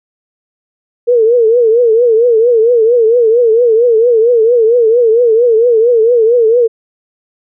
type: tone with vibrato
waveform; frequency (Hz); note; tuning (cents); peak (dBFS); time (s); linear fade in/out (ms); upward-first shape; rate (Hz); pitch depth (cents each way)
sine; 464; A#4; -8; -5; 1.07-6.68; 20; triangle; 4.4; 130
effects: none